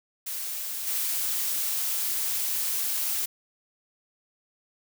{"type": "noise with level steps", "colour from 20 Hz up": "blue", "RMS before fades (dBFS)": [-33, -28], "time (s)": [0.26, 3.26], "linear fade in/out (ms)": 10, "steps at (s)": 0.86, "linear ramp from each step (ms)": 20, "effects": []}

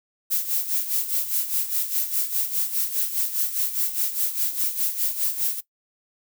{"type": "noise with tremolo", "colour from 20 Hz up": "violet", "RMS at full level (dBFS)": -22, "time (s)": [0.3, 5.61], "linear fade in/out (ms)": 20, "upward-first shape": "sine", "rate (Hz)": 4.9, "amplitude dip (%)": 70, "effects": ["noise-tail reverb RT60 0.1 s tail -18 dB re dry"]}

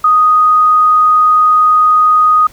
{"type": "tone", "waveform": "sine", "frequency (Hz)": 1244.5, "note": "D#6", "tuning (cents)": 0, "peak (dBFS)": -5, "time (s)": [0.04, 2.47], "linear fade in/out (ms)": 5, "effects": ["pink hiss -42 dBFS RMS until 2.52 s"]}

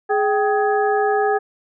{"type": "harmonic tone with a mistuned harmonic", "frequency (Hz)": 418.1, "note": "G#4", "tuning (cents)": 12, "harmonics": [1, 2, 3, 4], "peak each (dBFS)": [-18, -19, -28, -26], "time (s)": [0.09, 1.39], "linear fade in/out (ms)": 20, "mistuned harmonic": 2, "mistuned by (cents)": -120, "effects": []}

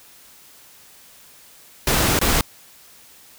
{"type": "noise with dropouts", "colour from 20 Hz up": "pink", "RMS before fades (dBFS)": -18, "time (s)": [1.87, 2.41], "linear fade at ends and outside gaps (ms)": 2, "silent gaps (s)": [2.191, 2.213], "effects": ["white hiss -48 dBFS RMS until 3.38 s"]}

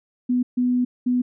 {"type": "tone bursts at uneven times", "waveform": "sine", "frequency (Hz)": 248, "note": "B3", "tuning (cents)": 7, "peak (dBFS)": -17, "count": 3, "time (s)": [[0.29, 0.43], [0.57, 0.85], [1.06, 1.22]], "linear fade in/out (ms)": 10, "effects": []}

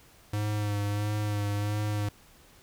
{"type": "tone with vibrato", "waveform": "square", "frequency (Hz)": 103.83, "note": "G#2", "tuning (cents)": 0, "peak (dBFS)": -28, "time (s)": [0.33, 2.09], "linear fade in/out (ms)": 5, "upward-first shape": "sine", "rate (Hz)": 1.5, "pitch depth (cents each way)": 27, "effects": ["pink hiss -57 dBFS RMS until 2.62 s"]}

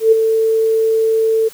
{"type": "tone with ADSR envelope", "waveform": "sine", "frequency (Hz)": 445.2, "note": "A4", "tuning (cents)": 20, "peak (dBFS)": -4, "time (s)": [0, 1.49], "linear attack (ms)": 120, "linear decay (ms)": 14, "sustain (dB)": -7, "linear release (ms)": 16, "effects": ["white hiss -40 dBFS RMS until 1.53 s"]}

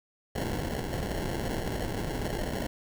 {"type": "noise with sample-and-hold", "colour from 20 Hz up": "pink", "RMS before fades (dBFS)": -32, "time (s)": [0.35, 2.67], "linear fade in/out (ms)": 5, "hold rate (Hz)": 1225, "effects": []}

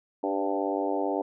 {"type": "harmonic tone with a mistuned harmonic", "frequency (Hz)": 98, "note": "G2", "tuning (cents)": 0, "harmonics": [3, 4, 5, 6, 7, 8, 9], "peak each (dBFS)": [-31, -32, -33, -34, -34, -35, -36], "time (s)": [0.23, 1.22], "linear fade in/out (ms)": 5, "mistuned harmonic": 5, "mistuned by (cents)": 26, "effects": []}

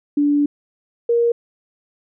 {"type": "tone pair in turn", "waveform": "sine", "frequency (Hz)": [290.3, 470.2], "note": ["D4", "A#4"], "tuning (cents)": [-20, 15], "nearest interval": "minor sixth", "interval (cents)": 835, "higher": "second", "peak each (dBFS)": -13, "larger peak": "neither", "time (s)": [[0.17, 0.46], [1.09, 1.32]], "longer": "first", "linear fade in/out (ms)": 5, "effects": []}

